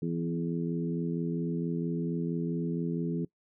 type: harmonic tone with a mistuned harmonic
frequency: 84.4 Hz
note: E2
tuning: 41 cents sharp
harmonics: 2 / 3 / 4 / 5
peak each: -31 / -35 / -37 / -39 dBFS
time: 0.02-3.25 s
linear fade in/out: 5 ms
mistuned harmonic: 2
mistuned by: -18 cents
effects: noise-tail reverb RT60 0.1 s tail -22 dB re dry